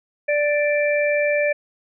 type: harmonic tone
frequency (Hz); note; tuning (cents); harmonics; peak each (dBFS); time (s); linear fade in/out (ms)
587.3; D5; 0; 1 / 3 / 4; -18 / -26 / -24; 0.28-1.53; 10
effects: none